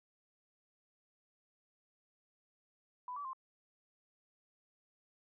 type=tone with pitch steps; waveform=sine; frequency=995 / 1151 / 1052 Hz; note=B5 / D6 / C6; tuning=+13 / -35 / +9 cents; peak=-40 dBFS; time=3.08-3.332 s; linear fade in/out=2 ms; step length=84 ms; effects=none